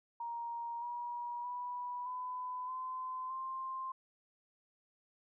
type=tone with pitch steps; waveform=sine; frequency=938 / 959.4 / 981.2 / 1003.6 / 1026.4 / 1049.8 Hz; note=A#5 / A#5 / B5 / B5 / C6 / C6; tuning=+11 / +50 / -12 / +28 / -34 / +5 cents; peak=-38 dBFS; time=0.2-3.92 s; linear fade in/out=5 ms; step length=620 ms; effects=none